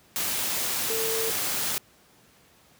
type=tone in noise; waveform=sine; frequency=449.8 Hz; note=A4; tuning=38 cents sharp; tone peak=-29 dBFS; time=0.9-1.3 s; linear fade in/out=0 ms; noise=white; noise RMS=-28 dBFS; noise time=0.16-1.78 s; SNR=-4 dB; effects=pink hiss -58 dBFS RMS until 2.79 s + high-pass 80 Hz 12 dB/octave